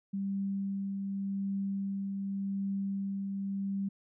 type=tone with tremolo; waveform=sine; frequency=196.6 Hz; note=G3; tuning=5 cents sharp; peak=-30 dBFS; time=0.13-3.89 s; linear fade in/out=10 ms; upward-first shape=triangle; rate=0.87 Hz; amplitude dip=30%; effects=none